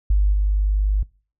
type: tone with level steps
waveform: sine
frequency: 50.3 Hz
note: G1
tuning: 45 cents sharp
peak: -13 / -15 dBFS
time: 0.1-1.03 s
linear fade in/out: 5 ms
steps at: 0.32 s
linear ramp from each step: 20 ms
effects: noise-tail reverb RT60 0.4 s tail -24 dB re dry